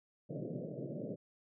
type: band-pass noise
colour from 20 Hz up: pink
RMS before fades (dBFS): -42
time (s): 0.29-1.16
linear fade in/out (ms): 20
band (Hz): 120 to 630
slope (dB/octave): 96
effects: none